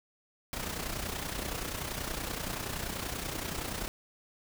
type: noise with amplitude modulation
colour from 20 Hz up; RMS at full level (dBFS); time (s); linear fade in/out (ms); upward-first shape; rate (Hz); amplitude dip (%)
pink; -34; 0.53-3.88; 0; sine; 30.5; 60
effects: none